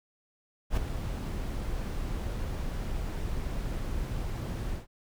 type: noise with ADSR envelope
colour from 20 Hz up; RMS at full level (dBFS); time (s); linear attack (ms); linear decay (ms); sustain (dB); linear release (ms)
brown; -24; 0.7-4.87; 73; 3; -9; 140
effects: none